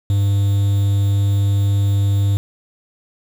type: tone with quantisation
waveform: triangle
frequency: 100.1 Hz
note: G2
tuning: 37 cents sharp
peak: -11 dBFS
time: 0.1-2.37 s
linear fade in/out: 0 ms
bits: 6
effects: none